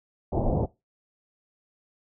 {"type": "low-pass noise", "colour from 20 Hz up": "pink", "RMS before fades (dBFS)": -25, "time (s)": [0.32, 0.66], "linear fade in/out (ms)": 10, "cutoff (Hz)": 810, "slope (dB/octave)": 48, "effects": ["noise-tail reverb RT60 0.2 s tail -18 dB re dry"]}